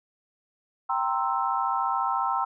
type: chord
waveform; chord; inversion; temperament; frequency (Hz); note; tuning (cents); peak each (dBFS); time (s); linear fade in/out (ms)
sine; C dominant seventh; second; equal; 784 / 932.3 / 1046.5 / 1318.5; G5 / Bb5 / C6 / E6; 0 / 0 / 0 / 0; -29; 0.89-2.45; 10
effects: none